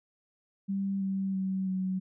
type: tone with pitch steps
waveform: sine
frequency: 196 / 193.08 / 190.2 / 187.37 Hz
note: G3 / G3 / F#3 / F#3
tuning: 0 / -26 / +48 / +22 cents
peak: -28 dBFS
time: 0.68-2 s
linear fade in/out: 20 ms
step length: 330 ms
effects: none